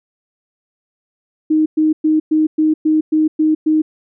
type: tone bursts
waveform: sine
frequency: 311.1 Hz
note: D#4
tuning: in tune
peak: -10 dBFS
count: 9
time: 1.5-3.82 s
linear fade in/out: 10 ms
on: 160 ms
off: 110 ms
effects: none